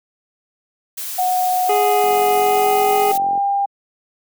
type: noise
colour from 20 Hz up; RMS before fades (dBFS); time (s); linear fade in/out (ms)
blue; -27; 0.97-3.18; 10
type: tone with pitch glide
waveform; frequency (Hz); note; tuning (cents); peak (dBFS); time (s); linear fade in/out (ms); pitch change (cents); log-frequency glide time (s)
sine; 733 to 799.3; F#5 to G5; -16 to +33; -15; 1.18-3.66; 10; +149; 2.31-3.34
type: harmonic tone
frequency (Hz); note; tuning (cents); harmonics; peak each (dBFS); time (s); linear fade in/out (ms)
415.3; G#4; 0; 1 / 2 / 3 / 5 / 6 / 7; -17 / -23 / -27 / -31 / -33 / -34; 1.69-3.12; 5
type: click train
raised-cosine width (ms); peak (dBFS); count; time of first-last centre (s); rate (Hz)
2; -20; 61; 2.04-3.376; 44.9
effects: high-pass 200 Hz 12 dB/octave